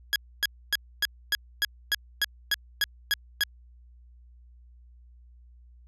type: tone bursts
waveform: 20% pulse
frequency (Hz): 1661.2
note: G#6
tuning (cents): 0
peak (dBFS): -17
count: 12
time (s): 0.13-3.436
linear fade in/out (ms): 0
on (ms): 28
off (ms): 270
effects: added 60 Hz sine -50 dBFS peak until 5.87 s + resampled to 32000 Hz